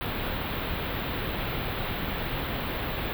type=band-stop noise; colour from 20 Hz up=pink; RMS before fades=-31 dBFS; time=0.01-3.13 s; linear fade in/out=0 ms; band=3900 to 14000 Hz; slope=48 dB/octave; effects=none